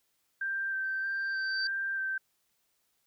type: tone with vibrato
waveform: sine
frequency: 1568 Hz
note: G6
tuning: in tune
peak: -30 dBFS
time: 0.41-2.18 s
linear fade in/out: 5 ms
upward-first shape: square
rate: 1.6 Hz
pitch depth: 13 cents each way
type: tone with exponential growth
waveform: sine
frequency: 4638 Hz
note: D8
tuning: 22 cents flat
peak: -30 dBFS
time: 0.84-1.67 s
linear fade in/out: 2 ms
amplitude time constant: 180 ms
effects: white hiss -75 dBFS RMS until 3.06 s